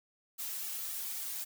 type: noise with flanger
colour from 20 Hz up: blue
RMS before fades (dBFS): -39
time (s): 0.38-1.45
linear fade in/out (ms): 20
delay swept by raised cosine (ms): 1.9 to 3.4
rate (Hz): 3.7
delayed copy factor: -0.8
effects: none